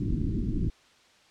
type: low-pass noise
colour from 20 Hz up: pink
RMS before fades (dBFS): -28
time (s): 0-0.7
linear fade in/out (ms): 5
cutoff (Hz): 340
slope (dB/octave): 48
effects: white hiss -59 dBFS RMS until 1.3 s + low-pass 5000 Hz 12 dB/octave